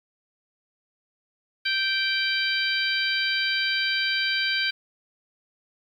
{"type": "harmonic tone", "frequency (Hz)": 780, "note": "G5", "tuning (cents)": -9, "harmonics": [2, 3, 4, 5, 6], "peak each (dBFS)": [-27, -28, -29, -31, -30], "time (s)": [1.65, 4.71], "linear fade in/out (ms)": 10, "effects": ["9-bit"]}